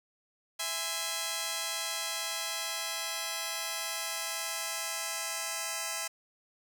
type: chord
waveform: 5% pulse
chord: E augmented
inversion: none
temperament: just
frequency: 659.3 / 824.1 / 1030.1 Hz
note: E5 / G#5 / B#5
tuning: 0 / -14 / -27 cents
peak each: -26 dBFS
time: 0.59-6.08 s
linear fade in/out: 10 ms
effects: none